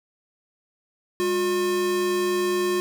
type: tone pair together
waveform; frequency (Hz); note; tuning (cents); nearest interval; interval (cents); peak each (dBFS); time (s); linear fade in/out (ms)
square; 201.6 / 359.2; G3 / F4; +49 / +49; minor seventh; 1000; -34 / -22; 1.2-2.8; 0
effects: none